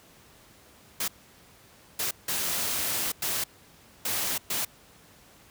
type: noise bursts at uneven times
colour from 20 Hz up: white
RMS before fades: -29 dBFS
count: 6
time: 1-1.08 / 1.99-2.11 / 2.28-3.12 / 3.22-3.44 / 4.05-4.38 / 4.5-4.65 s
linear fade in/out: 5 ms
effects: pink hiss -55 dBFS RMS until 5.5 s + high-pass 60 Hz 12 dB/octave